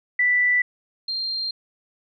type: tone pair in turn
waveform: sine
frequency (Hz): 1975.5 / 4186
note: B6 / C8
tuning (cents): 0 / 0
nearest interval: octave + minor second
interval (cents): 1300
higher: second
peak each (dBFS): -16 / -24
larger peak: first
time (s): 0.19-0.62 / 1.08-1.51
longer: neither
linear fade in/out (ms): 5
effects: none